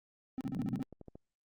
triangle tone bursts, 259.8 Hz, C4, 12 cents flat, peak -32 dBFS, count 7, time 0.38-0.828 s, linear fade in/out 0 ms, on 28 ms, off 42 ms
pink band-pass noise, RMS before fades -39 dBFS, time 0.44-0.82 s, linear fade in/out 0 ms, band 120 to 260 Hz, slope 48 dB/octave
clicks, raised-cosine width 2 ms, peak -35 dBFS, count 7, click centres 0.568 / 0.622 / 0.794 / 0.927 / 1.013 / 1.083 / 1.155 s
effects Opus 48 kbps

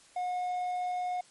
triangle tone, 723 Hz, F#5, 40 cents flat, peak -28 dBFS, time 0.16-1.21 s, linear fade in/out 5 ms, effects white hiss -59 dBFS RMS until 1.3 s + MP3 48 kbps

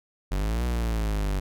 45% pulse exponential two-way sweep, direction up then down, 46 to 61 to 47.71 Hz, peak -24 dBFS, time 0.31-1.4 s, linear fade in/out 10 ms, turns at 0.64 s, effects none

